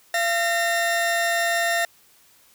40% pulse tone pair together, 684 / 1826.1 Hz, F5 / A#6, -36 / -36 cents, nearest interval octave + perfect fourth, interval 1700 cents, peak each -22 dBFS, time 0.14-1.85 s, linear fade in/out 2 ms, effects white hiss -56 dBFS RMS until 2.54 s

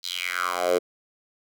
10% pulse tone with high-pass filter sweep, 89.4 Hz, F2, 41 cents sharp, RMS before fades -26 dBFS, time 0.03-0.79 s, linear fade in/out 20 ms, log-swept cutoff 4400 to 420 Hz, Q 4.6, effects none

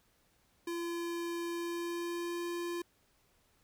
square tone with pitch glide, 341.4 to 345.6 Hz, F4 to F4, -39 to -18 cents, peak -36 dBFS, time 0.67-2.82 s, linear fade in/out 5 ms, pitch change +21 cents, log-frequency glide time 1.5-2.47 s, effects pink hiss -71 dBFS RMS until 3.63 s

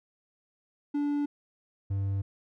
triangle tone pair in turn, 289.8 / 98.29 Hz, D4 / G2, -23 / +5 cents, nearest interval octave + perfect fifth, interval 1872 cents, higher first, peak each -24 / -25 dBFS, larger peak first, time 0.94-1.26 / 1.9-2.22 s, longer neither, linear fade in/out 10 ms, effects none

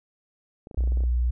clicks, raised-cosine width 2 ms, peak -28 dBFS, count 11, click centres 0.671 / 0.712 / 0.745 / 0.776 / 0.807 / 0.838 / 0.875 / 0.921 / 0.973 / 1.006 / 1.037 s
sine tone, 60.6 Hz, B1, 32 cents flat, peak -20 dBFS, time 0.77-1.31 s, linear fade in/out 10 ms
effects none

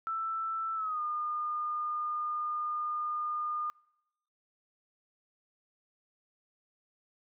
sine tone with pitch glide, 1326 to 1215.9 Hz, E6 to D#6, +10 to -40 cents, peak -31 dBFS, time 0.07-3.7 s, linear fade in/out 0 ms, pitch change -150 cents, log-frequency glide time 0.75-1.01 s, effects noise-tail reverb RT60 0.9 s tail -26 dB re dry

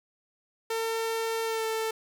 sawtooth tone with pitch glide, 451.8 to 444.3 Hz, A4 to A4, +46 to +17 cents, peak -24 dBFS, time 0.7-1.91 s, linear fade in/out 5 ms, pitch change -29 cents, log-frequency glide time 1.45-1.65 s, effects none

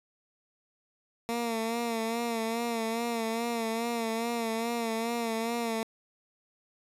15% pulse tone with vibrato, 230 Hz, A#3, 23 cents flat, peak -23 dBFS, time 1.29-5.83 s, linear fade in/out 0 ms, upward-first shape sine, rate 2.4 Hz, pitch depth 51 cents each way, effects resampled to 32000 Hz

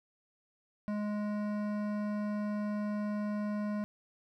triangle tone with hard clipping, 208.6 Hz, G#3, 8 cents sharp, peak -34 dBFS, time 0.88-3.84 s, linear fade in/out 0 ms, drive 18 dB, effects none

